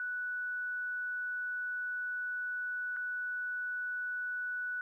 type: tone with dropouts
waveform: sine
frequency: 1480 Hz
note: F#6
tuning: in tune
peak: -34 dBFS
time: 0-4.81 s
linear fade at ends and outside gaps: 1 ms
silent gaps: 2.964-2.968 s
effects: 12-bit